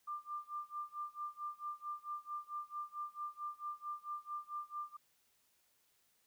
sine tone with tremolo, 1192 Hz, D6, 25 cents sharp, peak -38 dBFS, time 0.07-4.97 s, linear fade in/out 10 ms, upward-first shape sine, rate 4.5 Hz, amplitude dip 95%, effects white hiss -75 dBFS RMS until 6.26 s

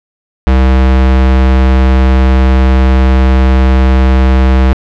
square tone, 65 Hz, C2, 11 cents flat, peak -5 dBFS, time 0.47-4.73 s, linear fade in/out 0 ms, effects low-pass 3000 Hz 12 dB/octave

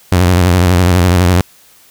sawtooth tone with vibrato, 89.6 Hz, F2, 45 cents sharp, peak -3 dBFS, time 0.12-1.41 s, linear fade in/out 0 ms, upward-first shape square, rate 12 Hz, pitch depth 63 cents each way, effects white hiss -45 dBFS RMS until 1.9 s

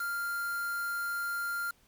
triangle tone with quantisation, 1396.9 Hz, F6, in tune, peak -30 dBFS, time 0-1.71 s, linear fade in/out 5 ms, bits 7, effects pink hiss -66 dBFS RMS until 1.87 s

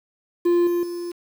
triangle tone with level steps, 347.8 Hz, F4, 7 cents flat, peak -13 / -17 / -25 dBFS, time 0.45-1.12 s, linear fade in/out 10 ms, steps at 0.67 / 0.83 s, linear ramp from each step 2 ms, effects 7-bit

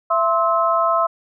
sine tone cluster, 669 / 1052 / 1295 Hz, E5 / C6 / E6, +25 / +9 / -31 cents, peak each -19 dBFS, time 0.1-1.07 s, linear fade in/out 10 ms, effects none

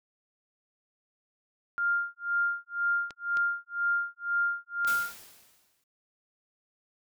sine tone with tremolo, 1400 Hz, F6, 4 cents sharp, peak -23 dBFS, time 1.78-5.16 s, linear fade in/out 0 ms, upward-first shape sine, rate 2 Hz, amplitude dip 100%
clicks, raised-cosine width 0.2 ms, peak -24 dBFS, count 3, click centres 3.107 / 3.371 / 4.848 s
white noise with exponential decay, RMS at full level -36 dBFS, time 4.87-5.84 s, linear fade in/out 5 ms, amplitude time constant 210 ms
effects none

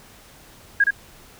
sine tone with echo, 1635 Hz, G#6, 28 cents flat, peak -12 dBFS, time 0.8-0.84 s, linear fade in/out 5 ms, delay 67 ms, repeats 1, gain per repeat -3 dB, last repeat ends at 0.907 s, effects pink hiss -48 dBFS RMS until 1.39 s

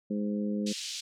harmonic tone, 103.83 Hz, G#2, in tune, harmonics 2 / 3 / 4 / 5, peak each -29 / -38 / -40 / -40 dBFS, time 0.1-0.73 s, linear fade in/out 10 ms
pink band-pass noise, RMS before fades -38 dBFS, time 0.66-1.01 s, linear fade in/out 10 ms, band 3100 to 7100 Hz, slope 24 dB/octave
effects none

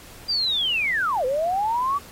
sine linear two-way sweep, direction down then up, 4822 to 491 to 1161 Hz, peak -20 dBFS, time 0.28-1.99 s, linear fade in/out 20 ms, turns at 1.25 s, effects pink hiss -45 dBFS RMS until 2.11 s + AAC 48 kbps

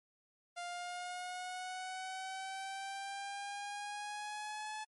sawtooth exponential sweep, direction up, 698.5 to 862 Hz, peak -37 dBFS, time 0.56-4.85 s, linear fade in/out 20 ms, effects MP3 48 kbps

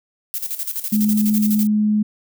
violet noise with tremolo, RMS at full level -24 dBFS, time 0.34-1.67 s, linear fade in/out 0 ms, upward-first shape square, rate 12 Hz, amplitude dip 70%
sine tone, 211.6 Hz, G#3, 33 cents sharp, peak -14 dBFS, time 0.92-2.03 s, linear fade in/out 10 ms
effects none

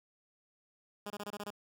10% pulse tone bursts, 205.8 Hz, G#3, 16 cents flat, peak -31 dBFS, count 7, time 1.06-1.505 s, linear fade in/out 5 ms, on 43 ms, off 24 ms, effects none

